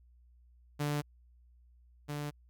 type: tone pair in turn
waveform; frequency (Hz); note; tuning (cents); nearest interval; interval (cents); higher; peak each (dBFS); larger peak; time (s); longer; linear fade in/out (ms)
sawtooth; 146.83 / 146.83; D3 / D3; 0 / 0; unison; 0; neither; -27 / -32; first; 0.79-1.02 / 2.08-2.31; neither; 20
effects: added 60 Hz sine -59 dBFS peak until 2.49 s